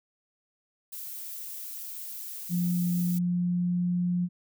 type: noise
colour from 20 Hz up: violet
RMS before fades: -39 dBFS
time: 0.92-3.19 s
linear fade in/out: 10 ms
type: tone with pitch glide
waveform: sine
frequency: 176.2 to 177.22 Hz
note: F3 to F3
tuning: +16 to +26 cents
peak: -24 dBFS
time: 2.49-4.29 s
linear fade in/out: 50 ms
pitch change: +10 cents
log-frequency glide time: 2.78-3.92 s
effects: none